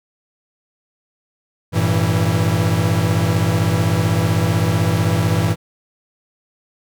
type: chord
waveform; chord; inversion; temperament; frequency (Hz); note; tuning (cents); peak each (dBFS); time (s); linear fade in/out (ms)
45% pulse; E diminished; first; equal with one note detuned; 98 / 113.81 / 164.81; G2 / Bb2 / E3; 0 / -41 / 0; -19; 1.72-5.56; 50
effects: none